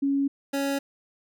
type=tone pair in turn; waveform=sine / 25% pulse; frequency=277.7 / 277.7 Hz; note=C#4 / C#4; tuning=+3 / +3 cents; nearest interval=unison; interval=0 cents; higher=neither; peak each=-21 dBFS; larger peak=neither; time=0.02-0.28 / 0.53-0.79 s; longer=neither; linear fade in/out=10 ms; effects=none